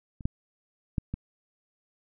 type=clicks; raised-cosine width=5 ms; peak=-30 / -13 / -14 / -19 dBFS; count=4; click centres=0.208 / 0.255 / 0.982 / 1.14 s; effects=none